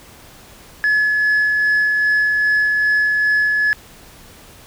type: tone with tremolo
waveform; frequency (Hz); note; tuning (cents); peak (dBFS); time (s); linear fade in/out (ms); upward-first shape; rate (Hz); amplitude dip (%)
sine; 1706; G#6; +46; -10; 0.84-3.73; 0; sine; 2.5; 30
effects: tanh soft clip ceiling -11 dBFS + pink hiss -43 dBFS RMS until 4.66 s